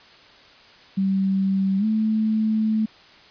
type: tone with pitch glide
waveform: sine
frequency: 193 to 217.9 Hz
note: G3 to A3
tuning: -27 to -17 cents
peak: -18 dBFS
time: 0.97-2.86 s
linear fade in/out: 10 ms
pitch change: +210 cents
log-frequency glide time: 1.78-1.85 s
effects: white hiss -49 dBFS RMS until 3.3 s + resampled to 11025 Hz